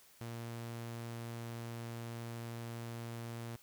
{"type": "tone", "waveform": "sawtooth", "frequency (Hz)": 116.54, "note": "A#2", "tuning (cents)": 0, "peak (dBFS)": -38, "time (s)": [0.21, 3.56], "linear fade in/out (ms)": 0, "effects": ["white hiss -63 dBFS RMS until 3.62 s"]}